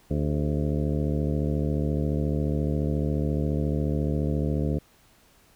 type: harmonic tone with a mistuned harmonic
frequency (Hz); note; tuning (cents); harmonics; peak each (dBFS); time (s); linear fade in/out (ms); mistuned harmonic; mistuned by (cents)
74.3; D2; +21; 1 / 2 / 3 / 4 / 5 / 6 / 7 / 8 / 9; -28 / -27 / -31 / -32 / -40 / -35 / -36 / -44 / -44; 0.1-4.79; 10; 6; -85
effects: pink hiss -59 dBFS RMS until 5.55 s